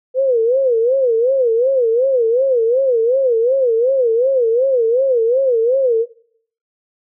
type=tone with vibrato; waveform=sine; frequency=493.9 Hz; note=B4; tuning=in tune; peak=-11 dBFS; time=0.14-6.06 s; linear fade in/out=50 ms; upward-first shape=sine; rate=2.7 Hz; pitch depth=170 cents each way; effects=noise-tail reverb RT60 0.6 s tail -21 dB re dry